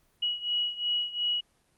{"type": "beating tone pair", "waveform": "sine", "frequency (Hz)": [2914, 2916.8], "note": ["F#7", "F#7"], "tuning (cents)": [-27, -25], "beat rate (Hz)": 2.8, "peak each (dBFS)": [-29, -32], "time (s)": [0.22, 1.41], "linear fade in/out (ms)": 10, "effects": ["pink hiss -68 dBFS RMS until 1.77 s", "Opus 24 kbps"]}